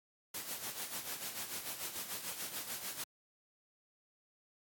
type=noise with tremolo; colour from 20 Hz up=white; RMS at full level=-40 dBFS; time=0.34-3.04 s; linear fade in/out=5 ms; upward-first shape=sine; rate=6.8 Hz; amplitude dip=60%; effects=high-pass 100 Hz 12 dB/octave + AAC 64 kbps